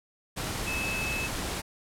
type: tone in noise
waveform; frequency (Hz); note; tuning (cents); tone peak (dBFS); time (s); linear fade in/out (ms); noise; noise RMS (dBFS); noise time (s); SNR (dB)
sine; 2600; E7; -24; -31; 0.66-1.28; 20; pink; -33; 0.36-1.62; -1
effects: low-pass 12000 Hz 12 dB/octave